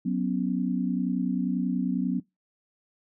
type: chord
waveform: sine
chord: F# suspended fourth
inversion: none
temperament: equal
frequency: 185 / 246.9 / 277.2 Hz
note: F#3 / B3 / C#4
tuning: 0 / 0 / 0 cents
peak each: -27 / -28 / -31 dBFS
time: 0.05-2.2 s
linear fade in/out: 10 ms
effects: noise-tail reverb RT60 0.2 s tail -22 dB re dry